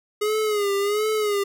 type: tone with vibrato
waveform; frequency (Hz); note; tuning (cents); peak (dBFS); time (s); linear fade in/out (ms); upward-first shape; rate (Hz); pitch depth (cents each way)
square; 415.3; G#4; 0; -21; 0.21-1.44; 10; sine; 1.4; 77
effects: none